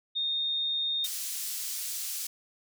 sine tone, 3676 Hz, A#7, 25 cents flat, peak -27 dBFS, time 0.15-1.07 s, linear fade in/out 20 ms
pink high-pass noise, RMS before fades -35 dBFS, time 1.04-2.27 s, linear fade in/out 5 ms, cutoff 5500 Hz, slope 12 dB/octave
effects none

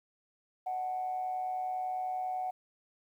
sine tone with amplitude modulation, 741 Hz, F#5, 2 cents sharp, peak -29 dBFS, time 0.66-2.51 s, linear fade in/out 10 ms, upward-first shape sine, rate 130 Hz, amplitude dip 50%, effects tanh soft clip ceiling -26 dBFS + 11-bit

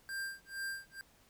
square tone with tremolo, 1587 Hz, G6, 21 cents sharp, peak -37 dBFS, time 0.09-1.01 s, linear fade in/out 0 ms, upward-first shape sine, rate 2.2 Hz, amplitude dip 100%, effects pink hiss -66 dBFS RMS until 1.29 s

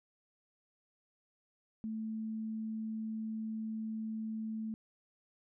sine tone, 220 Hz, A3, in tune, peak -36 dBFS, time 1.84-4.74 s, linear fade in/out 0 ms, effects none

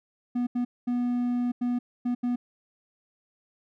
triangle tone bursts at uneven times, 244.2 Hz, B3, 19 cents flat, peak -22 dBFS, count 6, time 0.35-0.47 / 0.55-0.65 / 0.87-1.52 / 1.61-1.79 / 2.05-2.15 / 2.23-2.36 s, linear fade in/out 10 ms, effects none

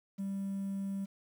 triangle tone, 196 Hz, G3, in tune, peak -31 dBFS, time 0.18-1.06 s, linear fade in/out 20 ms, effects tanh soft clip ceiling -29 dBFS + 10-bit

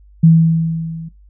sine tone with level ramp, 163.3 Hz, E3, 16 cents flat, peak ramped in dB -3 to -27 dBFS, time 0.23-1.09 s, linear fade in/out 10 ms, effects noise-tail reverb RT60 0.2 s tail -20 dB re dry + added 50 Hz sine -42 dBFS peak until 1.29 s

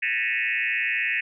sine tone with frequency modulation, 2202 Hz, C#7, 12 cents flat, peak -22 dBFS, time 0.02-1.21 s, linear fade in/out 10 ms, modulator 116 Hz, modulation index 4.1, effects none

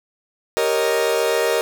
40% pulse chord, Eb dominant seventh, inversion first, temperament equal, 392 / 466.2 / 554.4 / 622.3 Hz, G4 / Bb4 / Db5 / Eb5, 0 / 0 / 0 / 0 cents, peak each -24 / -19 / -25 / -22 dBFS, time 0.57-1.61 s, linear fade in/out 0 ms, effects none

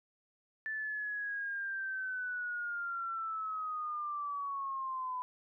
sine linear sweep, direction down, 1760 to 998 Hz, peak -35 dBFS, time 0.66-5.22 s, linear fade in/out 0 ms, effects none

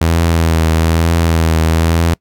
sawtooth tone with vibrato, 82 Hz, E2, 9 cents flat, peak -6 dBFS, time 0.01-2.14 s, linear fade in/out 5 ms, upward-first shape triangle, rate 1.1 Hz, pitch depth 38 cents each way, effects noise-tail reverb RT60 0.1 s tail -25 dB re dry

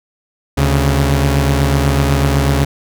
sawtooth tone pair together, 73.02 / 138 Hz, D2 / C#3, -9 / -7 cents, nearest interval major seventh, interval 1102 cents, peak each -10 dBFS, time 0.57-2.65 s, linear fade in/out 10 ms, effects none

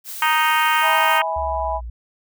blue noise, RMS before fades -32 dBFS, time 0.04-1.22 s, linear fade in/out 50 ms
harmonic tone, 311.1 Hz, D#4, in tune, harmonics 3 / 4 / 5 / 6 / 7 / 8 / 9 / 10, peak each -19 / -21 / -23 / -25 / -26 / -27 / -28 / -29 dBFS, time 0.22-1.22 s, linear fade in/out 2 ms
sine chord, E major, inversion none, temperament equal with one note detuned, 647.2 / 830.6 / 987.8 Hz, E5 / G#5 / B5, -32 / 0 / 0 cents, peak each -25 dBFS, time 0.81-1.81 s, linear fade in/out 50 ms
sine exponential sweep, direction down, 69.3 to 57.1 Hz, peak -28 dBFS, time 1.36-1.9 s, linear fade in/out 5 ms
effects none

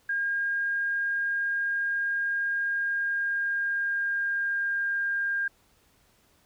sine tone with pitch glide, 1617 to 1605.8 Hz, G#6 to G6, -47 to +41 cents, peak -25 dBFS, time 0.09-5.48 s, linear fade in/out 5 ms, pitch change -12 cents, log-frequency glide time 2.66-4.95 s, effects pink hiss -64 dBFS RMS until 6.45 s

